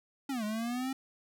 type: linear two-way sweep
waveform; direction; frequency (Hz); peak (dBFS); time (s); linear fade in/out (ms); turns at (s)
square; down then up; 284.5 to 207.7 to 269.2; -33; 0.29-0.93; 5; 0.44
effects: none